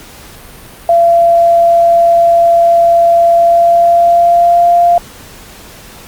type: tone with pitch glide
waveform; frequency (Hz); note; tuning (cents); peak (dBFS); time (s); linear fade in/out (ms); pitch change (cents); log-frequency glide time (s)
sine; 681 to 694.1; F5 to F5; -44 to -11; -4; 0.89-4.98; 2; +33; 3.33-4.8
effects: pink hiss -34 dBFS RMS until 6.07 s + Opus 48 kbps